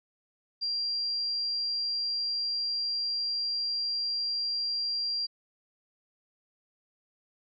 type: tone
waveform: sine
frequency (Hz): 4753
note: D8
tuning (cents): +20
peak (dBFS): -28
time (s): 0.61-5.27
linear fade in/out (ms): 20
effects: none